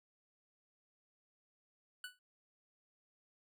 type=tone with exponential decay; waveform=25% pulse; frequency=1484 Hz; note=F#6; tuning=5 cents sharp; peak=-37 dBFS; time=2.04-2.19 s; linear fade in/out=2 ms; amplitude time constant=31 ms; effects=none